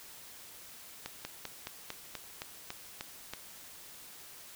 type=slowing click train; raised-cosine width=0.2 ms; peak=-21 dBFS; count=10; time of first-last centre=1.06-3.336 s; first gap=190 ms; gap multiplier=1.07; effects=white hiss -51 dBFS RMS until 4.55 s